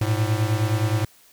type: beating tone pair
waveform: square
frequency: 105.8 / 115.4 Hz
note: G#2 / A#2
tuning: +33 / -17 cents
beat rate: 9.6 Hz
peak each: -22 / -25 dBFS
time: 0.01-1.05 s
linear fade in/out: 5 ms
effects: white hiss -54 dBFS RMS until 1.32 s